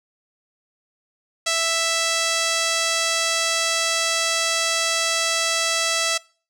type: tone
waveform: 5% pulse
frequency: 660 Hz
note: E5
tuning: 2 cents sharp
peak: -8 dBFS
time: 1.46-6.18 s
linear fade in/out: 10 ms
effects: noise-tail reverb RT60 0.4 s tail -23 dB re dry + low-pass 12000 Hz 12 dB/octave